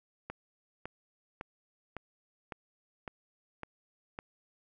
click train, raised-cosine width 0.5 ms, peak -24 dBFS, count 8, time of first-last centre 0.3-4.189 s, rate 1.8 Hz, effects none

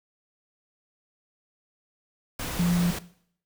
sine tone in noise, 174.61 Hz, F3, in tune, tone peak -20 dBFS, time 2.59-2.91 s, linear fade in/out 5 ms, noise pink, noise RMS -33 dBFS, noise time 2.39-2.99 s, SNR +10 dB, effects noise-tail reverb RT60 0.6 s tail -17 dB re dry

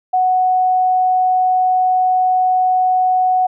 sine tone, 740 Hz, F#5, in tune, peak -11 dBFS, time 0.13-3.47 s, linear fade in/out 10 ms, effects none

